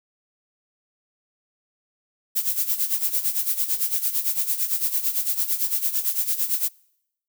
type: noise with tremolo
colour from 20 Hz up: violet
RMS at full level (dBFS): -21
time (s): 2.35-6.69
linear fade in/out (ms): 20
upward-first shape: sine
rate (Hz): 8.9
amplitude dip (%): 75
effects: noise-tail reverb RT60 0.8 s tail -26 dB re dry